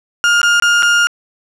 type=tone with dropouts; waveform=35% pulse; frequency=1414 Hz; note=F6; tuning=21 cents sharp; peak=-7 dBFS; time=0.24-1.07 s; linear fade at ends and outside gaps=0 ms; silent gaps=0.416-0.431 / 0.599-0.623 / 0.824-0.83 s; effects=low-pass 7000 Hz 12 dB/octave